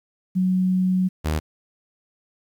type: tone pair in turn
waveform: sine / sawtooth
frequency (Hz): 185 / 77.56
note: F#3 / D#2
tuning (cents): 0 / -5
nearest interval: octave + minor third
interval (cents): 1505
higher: first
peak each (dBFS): -17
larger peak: neither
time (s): 0.35-1.09 / 1.24-1.4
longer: first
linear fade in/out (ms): 20
effects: 9-bit